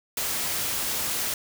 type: noise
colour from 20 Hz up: white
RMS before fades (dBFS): -28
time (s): 0.17-1.34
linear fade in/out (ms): 2
effects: none